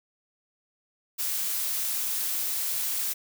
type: noise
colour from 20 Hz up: blue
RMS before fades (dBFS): -29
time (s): 1.18-3.14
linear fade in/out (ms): 20
effects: none